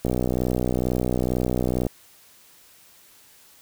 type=click train; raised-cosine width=2 ms; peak=-10 dBFS; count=114; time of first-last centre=0.05-1.867 s; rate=62.2 Hz; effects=white hiss -53 dBFS RMS until 3.61 s